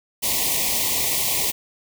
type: band-stop noise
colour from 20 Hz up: white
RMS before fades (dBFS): -22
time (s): 0.22-1.52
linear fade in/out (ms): 20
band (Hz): 1100 to 1900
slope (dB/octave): 96
effects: none